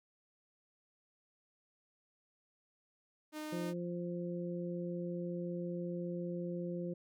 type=tone; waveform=sawtooth; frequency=306.2 Hz; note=D#4; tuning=28 cents flat; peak=-37 dBFS; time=3.32-3.74 s; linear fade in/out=50 ms
type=harmonic tone; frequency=174.61 Hz; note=F3; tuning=in tune; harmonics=1 / 2 / 3; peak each=-39 / -42 / -44 dBFS; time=3.52-6.94 s; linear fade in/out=10 ms
effects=none